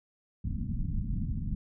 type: low-pass noise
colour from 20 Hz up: pink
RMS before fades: -32 dBFS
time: 0.44-1.55 s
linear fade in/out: 2 ms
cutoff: 240 Hz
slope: 48 dB/octave
effects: none